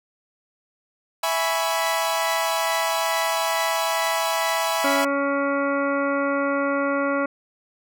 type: chord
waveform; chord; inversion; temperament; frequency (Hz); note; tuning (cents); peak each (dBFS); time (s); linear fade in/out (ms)
sawtooth; C# minor seventh; first; equal with one note detuned; 659.3 / 830.6 / 987.8 / 1120.3; E5 / G#5 / B5 / C#6; 0 / 0 / 0 / +18; -21 / -24 / -22 / -27; 1.23-5.05; 5
type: harmonic tone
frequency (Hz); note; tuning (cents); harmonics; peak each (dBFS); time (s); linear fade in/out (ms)
280; C#4; +18; 1 / 2 / 3 / 4 / 5 / 7 / 8 / 9; -25 / -24 / -37 / -28 / -28 / -35 / -39 / -43; 4.84-7.26; 5
effects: none